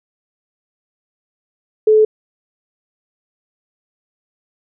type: tone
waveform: sine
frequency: 432 Hz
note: A4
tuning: 32 cents flat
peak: -7 dBFS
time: 1.87-2.05 s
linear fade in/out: 5 ms
effects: none